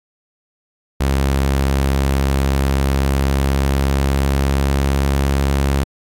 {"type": "tone with pitch glide", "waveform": "sawtooth", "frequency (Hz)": [68.1, 68.93], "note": ["C#2", "C#2"], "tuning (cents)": [-30, -9], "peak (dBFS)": -10, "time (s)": [1, 5.84], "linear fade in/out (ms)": 10, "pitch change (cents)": 21, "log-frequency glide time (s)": [2.95, 5.2], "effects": ["AAC 64 kbps"]}